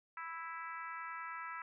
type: harmonic tone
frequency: 329.6 Hz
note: E4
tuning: in tune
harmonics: 3 / 4 / 5 / 6 / 7 / 8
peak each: -48 / -45 / -50 / -50 / -55 / -60 dBFS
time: 0.17-1.62 s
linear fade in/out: 2 ms
effects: none